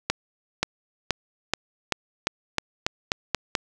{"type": "accelerating click train", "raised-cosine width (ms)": 0.2, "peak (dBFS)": -4, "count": 11, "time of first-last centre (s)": [0.1, 3.552], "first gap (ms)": 530, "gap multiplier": 0.9, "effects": []}